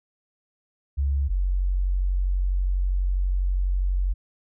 sine tone pair in turn, 69.3 / 46.12 Hz, C#2 / F#1, 0 / -5 cents, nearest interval perfect fifth, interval 705 cents, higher first, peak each -20 dBFS, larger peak neither, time 0.97-1.29 / 1.29-4.14 s, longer second, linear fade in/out 20 ms, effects none

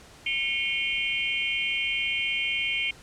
sine tone cluster, 2181 / 2417 / 2779 / 3116 Hz, C#7 / D7 / F7 / G7, -29 / +49 / -9 / -11 cents, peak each -29 / -31 / -33 / -30 dBFS, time 0.26-2.91 s, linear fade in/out 5 ms, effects pink hiss -50 dBFS RMS until 3.02 s + low-pass 9000 Hz 12 dB/octave

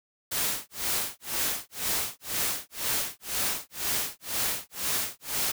white noise with tremolo, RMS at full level -27 dBFS, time 0.31-5.52 s, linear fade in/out 10 ms, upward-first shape sine, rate 2 Hz, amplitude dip 100%, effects none

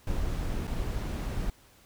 brown noise with dropouts, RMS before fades -31 dBFS, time 0.07-1.5 s, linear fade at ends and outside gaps 2 ms, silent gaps 0.671-0.676 s, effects pink hiss -59 dBFS RMS until 1.85 s

